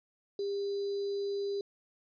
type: tone with sample-and-hold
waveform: sine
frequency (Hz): 400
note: G4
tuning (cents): +35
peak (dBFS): -31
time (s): 0.39-1.61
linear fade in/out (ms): 2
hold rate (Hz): 4410
effects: resampled to 11025 Hz